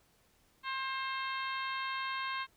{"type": "harmonic tone", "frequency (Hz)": 531, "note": "C5", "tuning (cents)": 25, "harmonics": [2, 3, 4, 5, 6, 7, 8], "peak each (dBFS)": [-37, -41, -43, -45, -47, -48, -49], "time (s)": [0.63, 2.47], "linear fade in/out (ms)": 50, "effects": ["pink hiss -69 dBFS RMS until 2.56 s"]}